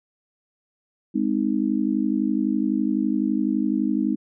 sine chord, Ab major, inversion none, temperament just, 207.7 / 259.6 / 311.5 Hz, Ab3 / C4 / Eb4, 0 / -13 / +2 cents, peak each -24 dBFS, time 1.14-4.16 s, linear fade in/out 20 ms, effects none

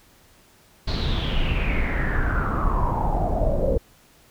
brown noise with low-pass filter sweep, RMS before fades -22 dBFS, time 0.87-3.78 s, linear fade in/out 10 ms, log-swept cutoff 4400 to 500 Hz, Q 7.8, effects pink hiss -55 dBFS RMS until 4.3 s

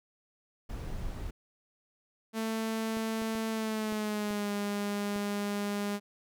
brown noise, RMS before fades -37 dBFS, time 0.69-1.31 s, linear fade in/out 10 ms
sawtooth tone with pitch glide, 222.5 to 204 Hz, A3 to G#3, +20 to -31 cents, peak -27 dBFS, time 2.33-6 s, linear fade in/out 50 ms, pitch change -151 cents, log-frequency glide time 3.5-4.51 s
clicks, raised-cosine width 2 ms, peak -31 dBFS, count 6, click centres 2.97 / 3.219 / 3.353 / 3.924 / 4.308 / 5.161 s
effects none

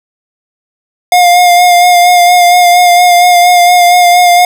square tone with vibrato, 709 Hz, F5, 26 cents sharp, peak -3 dBFS, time 1.12-4.45 s, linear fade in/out 2 ms, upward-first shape sine, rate 4.3 Hz, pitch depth 23 cents each way, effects none

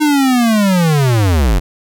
square linear sweep, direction down, 307.5 to 40.28 Hz, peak -10 dBFS, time 0-1.6 s, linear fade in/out 20 ms, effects none

